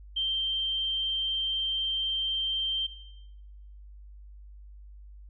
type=tone; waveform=sine; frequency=3142 Hz; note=G7; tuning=3 cents sharp; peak=-26 dBFS; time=0.16-2.87 s; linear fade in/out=10 ms; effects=noise-tail reverb RT60 1.0 s tail -17 dB re dry + added 50 Hz sine -45 dBFS peak until 5.29 s